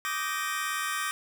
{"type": "chord", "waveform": "sawtooth", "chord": "Eb major seventh", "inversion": "third", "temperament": "just", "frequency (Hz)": [1166.7, 1244.5, 1555.6, 1866.8], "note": ["D6", "Eb6", "G6", "Bb6"], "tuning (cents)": [-12, 0, -14, 2], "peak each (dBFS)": [-30, -32, -31, -31], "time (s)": [0.05, 1.11], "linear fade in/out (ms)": 0, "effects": []}